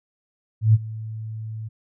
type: tone with ADSR envelope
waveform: sine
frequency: 110 Hz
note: A2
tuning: in tune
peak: -9 dBFS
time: 0.61-1.69 s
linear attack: 130 ms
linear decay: 34 ms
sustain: -20 dB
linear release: 17 ms
effects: none

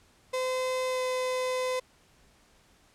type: tone with pitch glide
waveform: 35% pulse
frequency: 513 to 509.5 Hz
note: C5 to C5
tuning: -34 to -46 cents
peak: -26 dBFS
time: 0.33-1.8 s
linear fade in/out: 10 ms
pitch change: -12 cents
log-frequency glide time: 0.88-1.01 s
effects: pink hiss -62 dBFS RMS until 2.94 s + low-pass 10000 Hz 12 dB/octave

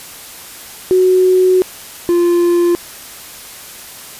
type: tone pair in turn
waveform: sine / triangle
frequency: 370 / 347.5 Hz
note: F#4 / F4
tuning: 0 / -9 cents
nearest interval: minor second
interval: 109 cents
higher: first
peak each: -7 dBFS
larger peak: neither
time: 0.91-1.62 / 2.09-2.75 s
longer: first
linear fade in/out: 0 ms
effects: white hiss -33 dBFS RMS until 4.19 s + resampled to 32000 Hz

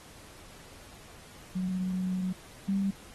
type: tone pair in turn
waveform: sine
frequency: 185 / 196 Hz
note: F#3 / G3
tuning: 0 / 0 cents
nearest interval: minor second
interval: 100 cents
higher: second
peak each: -28 / -25 dBFS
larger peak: second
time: 1.55-2.33 / 2.68-2.91 s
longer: first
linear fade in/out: 10 ms
effects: pink hiss -52 dBFS RMS until 3.14 s + AAC 32 kbps

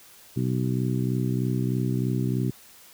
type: harmonic tone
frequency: 63.2 Hz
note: B1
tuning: 41 cents sharp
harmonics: 2 / 3 / 4 / 5 / 6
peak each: -25 / -29 / -31 / -33 / -35 dBFS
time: 0.36-2.51 s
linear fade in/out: 10 ms
effects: white hiss -51 dBFS RMS until 2.93 s

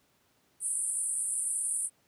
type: band-pass noise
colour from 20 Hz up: pink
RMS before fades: -32 dBFS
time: 0.6-1.9 s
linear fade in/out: 50 ms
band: 8700 to 10000 Hz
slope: 96 dB/octave
effects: pink hiss -69 dBFS RMS until 2.07 s + high-pass 100 Hz 12 dB/octave

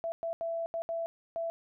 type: tone bursts at uneven times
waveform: sine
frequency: 666 Hz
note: E5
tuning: 18 cents sharp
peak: -31 dBFS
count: 6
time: 0.04-0.12 / 0.23-0.33 / 0.41-0.66 / 0.74-0.82 / 0.89-1.06 / 1.36-1.5 s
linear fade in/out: 0 ms
effects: none

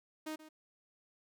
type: tone with echo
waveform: sawtooth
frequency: 311.1 Hz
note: D#4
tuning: in tune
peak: -35 dBFS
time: 0.26-0.36 s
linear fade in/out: 10 ms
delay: 130 ms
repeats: 1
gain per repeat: -14 dB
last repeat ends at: 0.49 s
effects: none

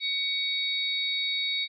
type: tone cluster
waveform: sine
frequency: 2250 / 3785 / 4459 Hz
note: C#7 / A#7 / C#8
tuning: +25 / +26 / +9 cents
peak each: -31 / -28 / -36 dBFS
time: 0-1.68 s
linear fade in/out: 50 ms
effects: none

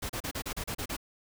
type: noise bursts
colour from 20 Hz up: pink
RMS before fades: -35 dBFS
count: 9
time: 0.02-0.967 s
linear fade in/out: 10 ms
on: 75 ms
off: 34 ms
effects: none

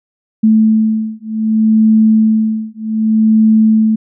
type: beating tone pair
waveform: sine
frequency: 218.7 / 219.35 Hz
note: A3 / A3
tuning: -10 / -5 cents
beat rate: 0.65 Hz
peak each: -11 dBFS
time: 0.43-3.96 s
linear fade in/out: 10 ms
effects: none

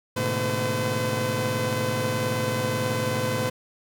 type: tone cluster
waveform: sawtooth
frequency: 107.5 / 126 / 149.7 / 226.8 / 509 Hz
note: A2 / B2 / D3 / A#3 / C5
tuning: -40 / +35 / +33 / -47 / -48 cents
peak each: -26 / -27 / -31 / -30 / -23 dBFS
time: 0.16-3.5 s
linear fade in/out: 10 ms
effects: none

